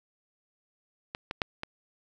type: clicks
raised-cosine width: 0.3 ms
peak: -18 / -17 / -10 / -18 dBFS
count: 4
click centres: 1.149 / 1.311 / 1.418 / 1.634 s
effects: none